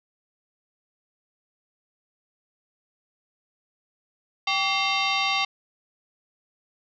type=tone with frequency modulation; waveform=sine; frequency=784 Hz; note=G5; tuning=in tune; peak=-21 dBFS; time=4.47-5.45 s; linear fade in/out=5 ms; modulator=965 Hz; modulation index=3.8; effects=none